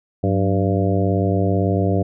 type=harmonic tone with a mistuned harmonic; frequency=98 Hz; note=G2; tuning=in tune; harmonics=1 / 2 / 3 / 4 / 5 / 6 / 7; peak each=-19 / -22 / -24 / -25 / -26 / -27 / -27 dBFS; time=0.23-2.03 s; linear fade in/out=10 ms; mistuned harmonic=2; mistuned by=-100 cents; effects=none